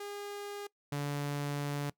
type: tone pair in turn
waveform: sawtooth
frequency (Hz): 407.5 / 144.07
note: G#4 / D3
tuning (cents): -33 / -33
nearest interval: octave + tritone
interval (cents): 1800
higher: first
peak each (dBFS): -36 / -29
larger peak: second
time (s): 0-0.67 / 0.92-1.9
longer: second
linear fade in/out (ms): 5
effects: noise-tail reverb RT60 0.1 s tail -21 dB re dry